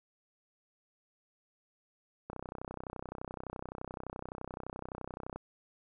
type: click train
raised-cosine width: 1 ms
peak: -26 dBFS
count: 98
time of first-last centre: 2.3-5.36 s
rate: 31.7 Hz
effects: none